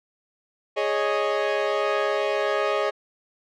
sawtooth chord, Ab suspended fourth, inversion none, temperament equal, 415.3 / 554.4 / 622.3 Hz, Ab4 / Db5 / Eb5, 0 / 0 / 0 cents, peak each -22 dBFS, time 0.76-2.91 s, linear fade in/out 20 ms, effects low-pass 3000 Hz 12 dB/octave

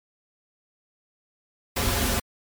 pink noise with comb filter, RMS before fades -24 dBFS, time 1.76-2.2 s, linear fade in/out 10 ms, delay 6.4 ms, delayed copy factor -0.95, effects MP3 96 kbps

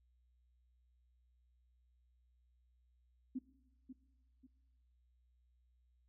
sine tone with echo, 258.4 Hz, C4, 21 cents flat, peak -37 dBFS, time 3.35-3.39 s, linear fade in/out 10 ms, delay 540 ms, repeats 2, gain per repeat -10 dB, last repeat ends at 4.47 s, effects noise-tail reverb RT60 1.0 s tail -18 dB re dry + added 61 Hz sine -70 dBFS peak until 6.08 s

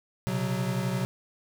square chord, B suspended second, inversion none, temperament equal with one note detuned, 123.47 / 135.19 / 185 Hz, B2 / C#3 / F#3, 0 / -43 / 0 cents, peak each -32 / -33 / -31 dBFS, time 0.27-1.05 s, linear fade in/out 0 ms, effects none

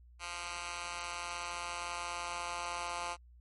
10% pulse tone with high-pass filter sweep, 174.1 Hz, F3, 5 cents flat, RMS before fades -40 dBFS, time 0.19-3.17 s, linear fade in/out 50 ms, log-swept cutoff 1500 to 940 Hz, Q 1.2, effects added 60 Hz sine -55 dBFS peak until 3.4 s + MP3 48 kbps

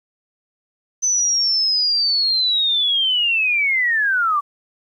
sine linear sweep, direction down, 6100 to 1128 Hz, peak -15 dBFS, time 1.02-4.41 s, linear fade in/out 20 ms, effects 9-bit

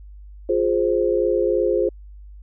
sine chord, F minor, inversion none, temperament equal with one note detuned, 352.3 / 415.3 / 523.3 Hz, F4 / Ab4 / C5, +15 / 0 / 0 cents, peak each -21 / -21 / -21 dBFS, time 0.49-1.89 s, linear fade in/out 5 ms, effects added 50 Hz sine -38 dBFS peak until 2.42 s

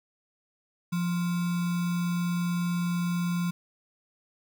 sine tone with sample-and-hold, 174.61 Hz, F3, in tune, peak -25 dBFS, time 0.92-3.51 s, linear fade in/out 10 ms, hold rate 1225 Hz, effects none

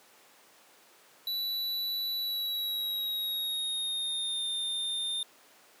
square tone with pitch glide, 3951 to 3623 Hz, B7 to A7, 0 to +50 cents, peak -31 dBFS, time 1.27-5.23 s, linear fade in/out 2 ms, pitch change -150 cents, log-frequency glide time 2.16-4.47 s, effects pink hiss -58 dBFS RMS until 5.8 s + high-pass 400 Hz 12 dB/octave

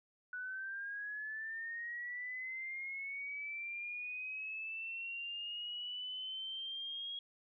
sine linear sweep, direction up, 1476 to 3300 Hz, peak -40 dBFS, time 0.33-7.19 s, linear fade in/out 2 ms, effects none

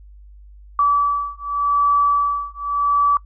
sine beating tone pair, 1151 / 1151.86 Hz, D6 / D6, -35 / -34 cents, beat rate 0.86 Hz, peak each -18 / -18 dBFS, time 0.79-3.17 s, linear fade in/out 2 ms, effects noise-tail reverb RT60 0.1 s tail -22 dB re dry + added 50 Hz sine -40 dBFS peak until 3.25 s

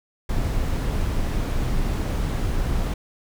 brown noise, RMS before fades -23 dBFS, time 0.29-2.94 s, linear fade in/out 5 ms, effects none

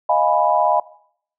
sine chord, F half-diminished seventh, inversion third, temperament equal, 622.3 / 698.5 / 830.6 / 987.8 Hz, Eb5 / F5 / Ab5 / Cb6, 0 / 0 / 0 / 0 cents, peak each -19 dBFS, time 0.09-0.8 s, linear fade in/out 5 ms, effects noise-tail reverb RT60 0.6 s tail -19 dB re dry

